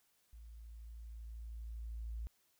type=tone with level ramp; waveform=sine; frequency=56.4 Hz; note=A1; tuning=44 cents sharp; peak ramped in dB=-51 to -39 dBFS; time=0.33-2.27 s; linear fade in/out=0 ms; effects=white hiss -75 dBFS RMS until 2.59 s